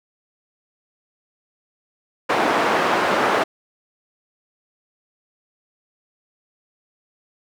white band-pass noise, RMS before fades -19 dBFS, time 2.29-3.44 s, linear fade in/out 10 ms, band 290 to 1200 Hz, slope 12 dB/octave, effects none

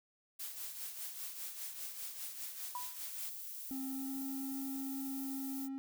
blue noise with tremolo, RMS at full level -42 dBFS, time 0.39-3.3 s, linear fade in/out 10 ms, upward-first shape triangle, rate 5 Hz, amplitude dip 60%
sine tone with exponential decay, 984 Hz, B5, 7 cents flat, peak -36 dBFS, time 2.75-3.01 s, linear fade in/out 1 ms, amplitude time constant 55 ms
violet noise, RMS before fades -46 dBFS, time 3.09-5.69 s, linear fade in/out 50 ms
triangle tone with pitch glide, 266.4 to 269.5 Hz, C4 to C#4, +31 to -49 cents, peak -37 dBFS, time 3.71-5.78 s, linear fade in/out 0 ms, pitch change +20 cents, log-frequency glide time 3.95-4.15 s
effects none

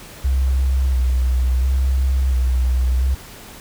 sine tone with vibrato, 64.4 Hz, C2, 27 cents flat, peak -14 dBFS, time 0.24-3.15 s, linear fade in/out 10 ms, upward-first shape square, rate 0.72 Hz, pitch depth 38 cents each way, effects pink hiss -39 dBFS RMS until 3.6 s

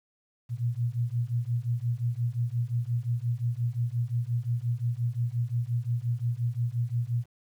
sine beating tone pair, 116.54 / 122.24 Hz, A#2 / B2, 0 / -17 cents, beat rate 5.7 Hz, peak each -29 dBFS, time 0.49-7.26 s, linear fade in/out 50 ms, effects 10-bit

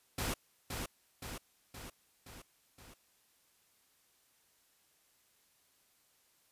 pink noise with echo, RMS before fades -36 dBFS, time 0.18-0.34 s, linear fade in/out 5 ms, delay 520 ms, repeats 5, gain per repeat -4 dB, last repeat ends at 2.94 s, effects white hiss -71 dBFS RMS until 6.51 s + resampled to 32000 Hz

